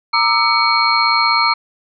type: tone cluster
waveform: sine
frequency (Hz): 929 / 1194 / 1310 / 2250 / 4233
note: A#5 / D6 / E6 / C#7 / C8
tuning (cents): -6 / +28 / -11 / +25 / +19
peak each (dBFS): -18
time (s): 0.13-1.54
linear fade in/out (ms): 10
effects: none

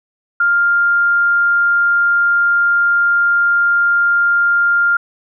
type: tone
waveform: sine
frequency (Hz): 1400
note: F6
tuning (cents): +4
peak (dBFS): -10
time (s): 0.4-4.97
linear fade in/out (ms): 5
effects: none

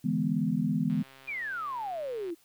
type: chord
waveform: sine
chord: E dominant seventh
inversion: third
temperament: equal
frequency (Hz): 146.83 / 164.81 / 207.7 / 246.9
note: D3 / E3 / G#3 / B3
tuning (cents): 0 / 0 / 0 / 0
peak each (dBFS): -35 / -30 / -30 / -30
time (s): 0.04-1.03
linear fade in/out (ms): 10
type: click train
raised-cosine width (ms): 0.3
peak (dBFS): -36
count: 189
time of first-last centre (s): 0.9-2.303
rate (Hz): 134
type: exponential sweep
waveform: sine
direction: down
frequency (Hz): 2489 to 320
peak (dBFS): -32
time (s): 1.27-2.35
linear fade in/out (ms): 20
effects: white hiss -64 dBFS RMS until 2.44 s

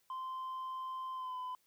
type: tone with pitch glide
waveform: sine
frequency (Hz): 1039 to 1008.8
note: C6 to B5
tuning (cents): -12 to +36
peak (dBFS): -36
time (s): 0.1-1.55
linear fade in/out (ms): 2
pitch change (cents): -52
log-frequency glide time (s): 1.14-1.37
effects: tanh soft clip ceiling -38 dBFS + white hiss -74 dBFS RMS until 1.66 s

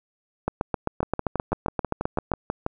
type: two click trains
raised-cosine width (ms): 1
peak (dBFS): -11 / -9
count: 11 / 15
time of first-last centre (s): 1.03-2.664 / 0.48-2.317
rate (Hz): 6.12 / 7.62
effects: none

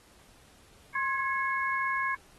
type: tone cluster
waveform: sine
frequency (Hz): 1065 / 1668 / 2182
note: C6 / G#6 / C#7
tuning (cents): +30 / +7 / -28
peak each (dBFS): -30 / -31 / -34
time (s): 0.95-2.15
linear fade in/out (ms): 5
effects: pink hiss -59 dBFS RMS until 2.38 s + AAC 32 kbps

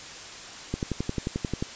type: click train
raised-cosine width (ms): 3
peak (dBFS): -14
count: 11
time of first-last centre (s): 0.74-1.625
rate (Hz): 11.3
effects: white hiss -41 dBFS RMS until 1.75 s + resampled to 16000 Hz

